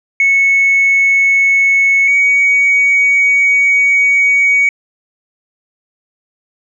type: tone pair in turn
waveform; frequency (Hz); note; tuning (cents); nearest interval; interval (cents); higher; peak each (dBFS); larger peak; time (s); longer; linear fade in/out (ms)
sine; 2204 / 2248; C#7 / C#7; -11 / +24; unison; 35; second; -6; neither; 0.2-2.08 / 2.08-4.69; second; 2
effects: tanh soft clip ceiling -4 dBFS